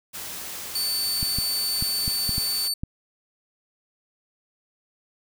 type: noise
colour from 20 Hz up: white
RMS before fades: -35 dBFS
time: 0.13-2.69 s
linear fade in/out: 20 ms
type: tone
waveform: sawtooth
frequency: 4500 Hz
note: C#8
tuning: 25 cents sharp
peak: -21 dBFS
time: 0.75-2.74 s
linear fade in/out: 5 ms
type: clicks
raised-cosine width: 5 ms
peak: -17 dBFS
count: 7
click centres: 1.229 / 1.386 / 1.825 / 2.079 / 2.293 / 2.381 / 2.835 s
effects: none